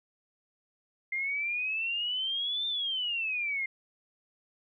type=exponential two-way sweep; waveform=sine; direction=up then down; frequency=2093 to 3604 to 2102 Hz; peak=-29 dBFS; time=1.12-3.66 s; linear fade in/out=5 ms; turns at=2.67 s; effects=none